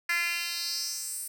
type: tone with high-pass filter sweep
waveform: 10% pulse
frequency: 343.7 Hz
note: F4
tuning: 28 cents flat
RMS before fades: -32 dBFS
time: 0.09-1.28 s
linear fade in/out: 5 ms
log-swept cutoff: 1900 to 10000 Hz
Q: 3.2
effects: none